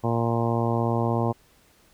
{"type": "harmonic tone", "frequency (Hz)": 116.54, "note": "A#2", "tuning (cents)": 0, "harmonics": [1, 2, 3, 4, 5, 6, 7, 8, 9], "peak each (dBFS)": [-25, -28, -30, -31, -32, -33, -33, -34, -35], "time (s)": [0.03, 1.33], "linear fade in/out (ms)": 20, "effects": ["pink hiss -59 dBFS RMS until 1.93 s"]}